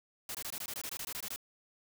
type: noise bursts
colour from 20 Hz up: white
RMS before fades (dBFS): -40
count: 14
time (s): 0.29-1.361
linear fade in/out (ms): 2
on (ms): 57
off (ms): 21
effects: none